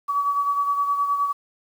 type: beating tone pair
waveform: sine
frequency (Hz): 1138 / 1147.6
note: C#6 / D6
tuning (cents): +45 / -40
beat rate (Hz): 9.6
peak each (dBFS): -20 / -29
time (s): 0.08-1.33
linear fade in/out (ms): 20
effects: 8-bit